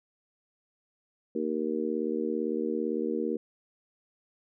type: harmonic tone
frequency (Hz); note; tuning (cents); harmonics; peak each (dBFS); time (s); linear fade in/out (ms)
77.78; D#2; 0; 3 / 4 / 5 / 6; -33 / -33 / -33 / -33; 1.35-3.37; 5
effects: none